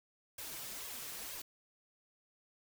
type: noise with flanger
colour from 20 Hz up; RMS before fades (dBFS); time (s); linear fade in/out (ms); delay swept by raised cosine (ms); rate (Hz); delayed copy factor
white; -45; 0.38-1.42; 5; 1.8 to 6.9; 2.1; +0.75
effects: none